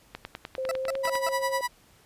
click train, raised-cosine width 0.3 ms, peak -19 dBFS, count 11, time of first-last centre 0.15-1.154 s, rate 9.96 Hz
sine tone with pitch glide, 523.3 to 538.9 Hz, C5 to C#5, 0 to -49 cents, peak -28 dBFS, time 0.58-1.61 s, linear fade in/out 2 ms, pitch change +51 cents, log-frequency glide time 0.8-0.94 s
20% pulse tone bursts, 659.3 Hz, E5, in tune, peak -23 dBFS, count 4, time 0.69-1.288 s, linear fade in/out 0 ms, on 22 ms, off 170 ms
30% pulse tone with tremolo, 980 Hz, B5, 14 cents flat, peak -22 dBFS, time 1.03-1.68 s, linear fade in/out 20 ms, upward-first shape sine, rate 10 Hz, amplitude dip 85%
effects pink hiss -59 dBFS RMS until 2.05 s + resampled to 32000 Hz

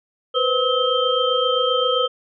sine tone cluster, 490.4 / 518 / 1286 / 3148 Hz, B4 / C5 / E6 / G7, -12 / -17 / -43 / +7 cents, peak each -22 dBFS, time 0.34-2.08 s, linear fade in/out 20 ms, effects none

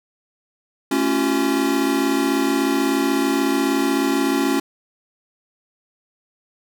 square tone cluster, 223.1 / 277 / 343.6 / 379.9 Hz, A3 / C#4 / F4 / F#4, +24 / -1 / -28 / +46 cents, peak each -28 / -20 / -24 / -27 dBFS, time 0.91-4.6 s, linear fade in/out 5 ms, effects none

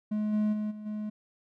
triangle tone with level steps, 212.1 Hz, G#3, 37 cents sharp, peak -25 / -22 / -27 / -37 / -30 dBFS, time 0.11-1.1 s, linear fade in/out 10 ms, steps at 0.32 / 0.52 / 0.7 / 0.85 s, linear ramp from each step 20 ms, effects none

